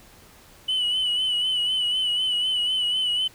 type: tone with vibrato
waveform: sine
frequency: 2983 Hz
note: F#7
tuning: 13 cents sharp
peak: -19 dBFS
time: 0.68-3.28 s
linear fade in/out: 10 ms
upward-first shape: sine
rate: 4 Hz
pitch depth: 47 cents each way
effects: tanh soft clip ceiling -19 dBFS + pink hiss -51 dBFS RMS until 3.34 s